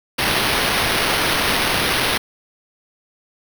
blue noise with sample-and-hold, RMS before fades -19 dBFS, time 0.18-2.18 s, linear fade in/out 10 ms, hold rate 7350 Hz, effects none

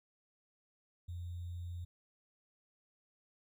sine tone with sample-and-hold, 87.31 Hz, F2, in tune, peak -40 dBFS, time 1.08-1.85 s, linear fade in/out 10 ms, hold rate 3675 Hz, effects none

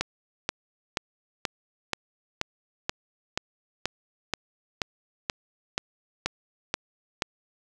click train, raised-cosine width 0.2 ms, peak -8 dBFS, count 16, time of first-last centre 0.01-7.222 s, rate 2.08 Hz, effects none

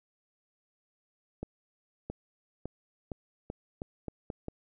accelerating click train, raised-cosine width 2 ms, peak -23 dBFS, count 9, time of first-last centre 1.43-4.484 s, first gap 670 ms, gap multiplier 0.83, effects none

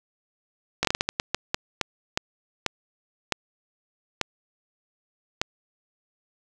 slowing click train, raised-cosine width 0.2 ms, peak -5 dBFS, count 16, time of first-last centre 0.83-5.415 s, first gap 18 ms, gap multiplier 1.35, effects none

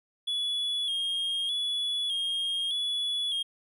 triangle tone with vibrato, 3322 Hz, G#7, in tune, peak -26 dBFS, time 0.27-3.43 s, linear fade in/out 10 ms, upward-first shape square, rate 0.82 Hz, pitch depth 44 cents each way, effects none

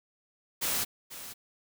white noise with echo, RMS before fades -30 dBFS, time 0.61-0.85 s, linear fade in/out 20 ms, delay 490 ms, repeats 1, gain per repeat -13 dB, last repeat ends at 1.34 s, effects none

